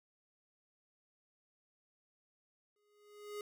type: tone with exponential growth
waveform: square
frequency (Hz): 415.3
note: G#4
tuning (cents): 0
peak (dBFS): -40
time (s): 2.76-3.41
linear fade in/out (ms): 2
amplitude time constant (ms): 140
effects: none